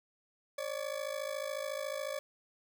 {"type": "ring-modulated tone", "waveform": "40% pulse", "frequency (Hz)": 571, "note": "D5", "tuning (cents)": -49, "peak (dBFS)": -32, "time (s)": [0.58, 2.19], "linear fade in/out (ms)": 0, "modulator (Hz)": 27, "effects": []}